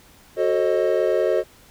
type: chord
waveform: triangle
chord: F# diminished seventh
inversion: none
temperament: equal with one note detuned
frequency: 370 / 440 / 535.5 / 622.3 Hz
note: F#4 / A4 / C5 / Eb5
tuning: 0 / 0 / +40 / 0 cents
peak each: -21 dBFS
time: 0.36-1.44 s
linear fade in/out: 50 ms
effects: pink hiss -51 dBFS RMS until 1.7 s